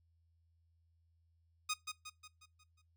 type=tone with echo; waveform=10% pulse; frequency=1244.5 Hz; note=D#6; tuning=in tune; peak=-26 dBFS; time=1.69-1.74 s; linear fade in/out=10 ms; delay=180 ms; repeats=6; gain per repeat=-6 dB; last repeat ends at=2.82 s; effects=noise-tail reverb RT60 0.2 s tail -21 dB re dry + added 83 Hz sine -70 dBFS peak until 2.96 s